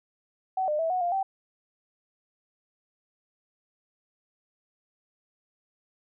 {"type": "tone with pitch steps", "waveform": "sine", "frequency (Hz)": [755, 603, 653, 735, 699, 774], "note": ["F#5", "D5", "E5", "F#5", "F5", "G5"], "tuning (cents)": [35, 46, -17, -12, 1, -22], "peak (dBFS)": -24, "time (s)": [0.57, 1.23], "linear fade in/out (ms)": 5, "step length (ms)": 110, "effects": []}